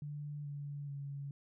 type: tone with pitch steps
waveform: sine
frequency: 146.83 / 143.73 / 140.69 Hz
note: D3 / D3 / C#3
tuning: 0 / -37 / +26 cents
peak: -40 dBFS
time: 0.02-1.31 s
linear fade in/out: 2 ms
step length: 430 ms
effects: none